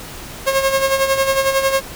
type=tone with tremolo; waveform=sawtooth; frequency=540 Hz; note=C#5; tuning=45 cents flat; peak=-8 dBFS; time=0.46-1.81 s; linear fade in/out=20 ms; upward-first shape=sine; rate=11 Hz; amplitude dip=60%; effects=pink hiss -33 dBFS RMS until 1.95 s